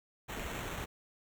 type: noise with sample-and-hold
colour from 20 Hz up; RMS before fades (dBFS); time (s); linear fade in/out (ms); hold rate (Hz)
pink; -40; 0.28-0.86; 20; 4900
effects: none